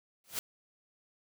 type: noise with exponential growth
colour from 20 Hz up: white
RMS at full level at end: -31 dBFS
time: 0.24-0.39 s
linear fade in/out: 1 ms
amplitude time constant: 31 ms
effects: none